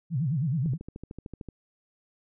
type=tone with vibrato; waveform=sine; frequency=144.7 Hz; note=D3; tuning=25 cents flat; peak=-24 dBFS; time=0.1-0.78 s; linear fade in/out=50 ms; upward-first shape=sine; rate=9.4 Hz; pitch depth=290 cents each way
type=click train; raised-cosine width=3 ms; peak=-26 dBFS; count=12; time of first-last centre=0.66-1.487 s; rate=13.3 Hz
effects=none